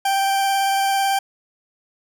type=tone with vibrato; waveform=40% pulse; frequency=784 Hz; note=G5; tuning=in tune; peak=-16 dBFS; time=0.05-1.19 s; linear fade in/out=5 ms; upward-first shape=square; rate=18 Hz; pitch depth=9 cents each way; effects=none